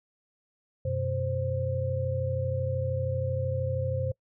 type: tone cluster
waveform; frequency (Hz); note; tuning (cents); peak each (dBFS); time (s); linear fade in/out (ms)
sine; 92.9 / 125.8 / 524; F#2 / B2 / C5; +7 / +32 / +2; -31; 0.85-4.12; 5
effects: noise-tail reverb RT60 0.1 s tail -24 dB re dry